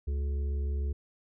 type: harmonic tone with a mistuned harmonic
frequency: 71 Hz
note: C#2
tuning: 42 cents sharp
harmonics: 1 / 3 / 5 / 6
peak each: -28 / -48 / -48 / -48 dBFS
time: 0.07-0.93 s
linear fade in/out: 10 ms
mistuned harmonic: 5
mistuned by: +21 cents
effects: none